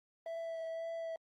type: tone with vibrato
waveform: triangle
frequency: 658 Hz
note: E5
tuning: 3 cents flat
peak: -36 dBFS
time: 0.26-1.16 s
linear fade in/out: 2 ms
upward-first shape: sine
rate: 1.9 Hz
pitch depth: 14 cents each way
effects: Opus 24 kbps